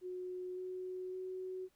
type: tone with pitch steps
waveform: sine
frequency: 364.9 / 368.9 / 372.2 Hz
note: F#4 / F#4 / F#4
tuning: -24 / -5 / +10 cents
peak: -40 dBFS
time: 0.01-1.69 s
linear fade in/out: 50 ms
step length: 560 ms
effects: pink hiss -75 dBFS RMS until 1.75 s